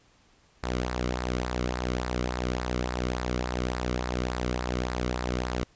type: tone with flanger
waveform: sawtooth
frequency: 61.7 Hz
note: B1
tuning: 1 cent flat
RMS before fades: -30 dBFS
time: 0.63-5.64 s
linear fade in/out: 5 ms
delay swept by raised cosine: 0.31 to 1.2 ms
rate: 3.5 Hz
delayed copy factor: -0.6
effects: pink hiss -62 dBFS RMS until 5.75 s + resampled to 16000 Hz